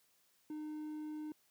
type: tone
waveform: triangle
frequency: 305.3 Hz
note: D#4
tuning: 33 cents flat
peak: -39 dBFS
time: 0.5-1.32 s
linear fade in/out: 2 ms
effects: white hiss -73 dBFS RMS until 1.5 s + high-pass 100 Hz 12 dB/octave